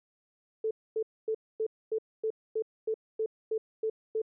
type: tone bursts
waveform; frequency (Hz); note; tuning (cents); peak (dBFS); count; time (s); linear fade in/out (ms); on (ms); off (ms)
sine; 440; A4; 0; -27; 12; 0.64-4.218; 5; 69; 250
effects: none